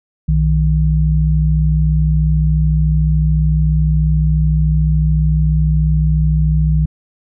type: tone pair together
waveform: sine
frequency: 61.66 / 155.56 Hz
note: B1 / D#3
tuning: -2 / 0 cents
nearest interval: octave + major third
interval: 1602 cents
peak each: -13 dBFS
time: 0.28-6.86 s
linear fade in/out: 10 ms
effects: none